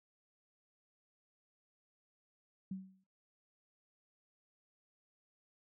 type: tone with exponential decay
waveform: sine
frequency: 189.6 Hz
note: F#3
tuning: 43 cents sharp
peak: -36 dBFS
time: 2.71-3.04 s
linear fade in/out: 5 ms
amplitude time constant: 70 ms
effects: noise-tail reverb RT60 0.2 s tail -20 dB re dry